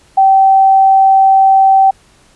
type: tone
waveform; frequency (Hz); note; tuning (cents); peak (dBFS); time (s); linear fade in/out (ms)
sine; 773; G5; -24; -4; 0.17-1.91; 10
effects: pink hiss -48 dBFS RMS until 2.35 s + resampled to 24000 Hz